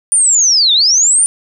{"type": "linear two-way sweep", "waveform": "sine", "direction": "down then up", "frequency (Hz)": [9397, 3497, 9397], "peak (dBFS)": -7, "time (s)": [0.12, 1.26], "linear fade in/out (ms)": 0, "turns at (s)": 0.73, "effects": []}